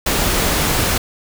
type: noise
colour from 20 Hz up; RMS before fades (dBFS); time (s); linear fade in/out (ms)
pink; -17; 0.06-0.98; 5
effects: none

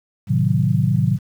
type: chord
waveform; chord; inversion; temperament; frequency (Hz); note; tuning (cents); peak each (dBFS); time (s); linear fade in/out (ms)
sine; A diminished seventh; none; equal; 110 / 130.81 / 155.56 / 185; A2 / C3 / Eb3 / Gb3; 0 / 0 / 0 / 0; -20 / -19 / -20 / -21; 0.27-1.19; 50
effects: 8-bit

